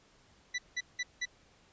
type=tone bursts; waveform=sawtooth; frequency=1975.5 Hz; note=B6; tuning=in tune; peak=-28 dBFS; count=4; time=0.54-1.256 s; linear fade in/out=10 ms; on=44 ms; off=180 ms; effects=pink hiss -64 dBFS RMS until 1.72 s + resampled to 16000 Hz